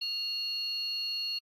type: tone pair together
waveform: sine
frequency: 2794 / 4331 Hz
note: F7 / C#8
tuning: 0 / -41 cents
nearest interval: minor sixth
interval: 759 cents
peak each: -36 / -31 dBFS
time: 0.01-1.39 s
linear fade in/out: 10 ms
effects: tanh soft clip ceiling -26 dBFS + AAC 64 kbps